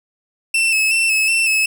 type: tone with vibrato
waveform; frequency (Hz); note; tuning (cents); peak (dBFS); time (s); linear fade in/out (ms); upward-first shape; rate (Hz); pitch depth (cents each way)
40% pulse; 2637; E7; 0; -13; 0.54-1.66; 5; square; 2.7; 32
effects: none